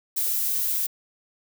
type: noise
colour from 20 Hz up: violet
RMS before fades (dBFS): -25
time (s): 0.16-0.87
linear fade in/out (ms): 10
effects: none